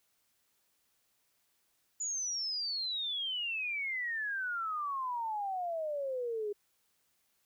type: exponential sweep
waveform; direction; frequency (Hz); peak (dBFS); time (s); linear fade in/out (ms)
sine; down; 7000 to 404.4; -33; 2-6.53; 10
effects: white hiss -75 dBFS RMS until 7.45 s